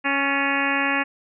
harmonic tone with a mistuned harmonic, 277.2 Hz, C#4, in tune, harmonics 1 / 2 / 3 / 4 / 5 / 6 / 7 / 8 / 9 / 10, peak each -27 / -32 / -29 / -29 / -31 / -26 / -29 / -29 / -28 / -31 dBFS, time 0.04-1.04 s, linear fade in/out 20 ms, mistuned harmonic 6, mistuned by +43 cents, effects none

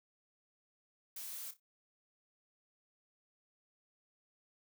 blue noise with echo, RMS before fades -45 dBFS, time 1.16-1.51 s, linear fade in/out 5 ms, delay 30 ms, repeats 3, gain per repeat -12 dB, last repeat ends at 1.6 s, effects none

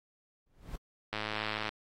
brown noise with exponential growth, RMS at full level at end -36 dBFS, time 0.46-0.76 s, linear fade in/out 5 ms, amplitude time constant 64 ms
click train, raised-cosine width 0.3 ms, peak -18 dBFS, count 61, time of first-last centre 1.13-1.691 s, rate 107 Hz
effects AAC 48 kbps

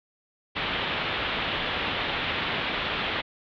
white low-pass noise, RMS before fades -29 dBFS, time 0.55-3.22 s, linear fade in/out 20 ms, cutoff 3600 Hz, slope 48 dB/octave, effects none

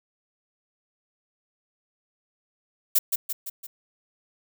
violet noise with echo, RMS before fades -18 dBFS, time 2.95-2.99 s, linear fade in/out 10 ms, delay 170 ms, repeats 4, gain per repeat -5 dB, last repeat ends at 3.67 s, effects none

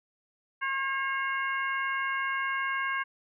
harmonic tone with a mistuned harmonic, 539 Hz, C#5, 49 cents flat, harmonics 2 / 3 / 4 / 5, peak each -32 / -31 / -35 / -41 dBFS, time 0.61-3.04 s, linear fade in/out 20 ms, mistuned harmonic 5, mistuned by +59 cents, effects none

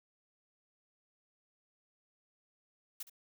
blue noise with echo, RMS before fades -42 dBFS, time 3-3.03 s, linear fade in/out 5 ms, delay 68 ms, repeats 1, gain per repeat -14 dB, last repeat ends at 3.098 s, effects none

